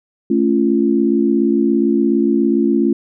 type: chord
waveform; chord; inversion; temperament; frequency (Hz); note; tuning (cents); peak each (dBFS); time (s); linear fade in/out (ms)
sine; A augmented; none; equal with one note detuned; 220 / 277.2 / 344.2; A3 / C#4 / E#4; 0 / 0 / -25; -16; 0.3-2.93; 5
effects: none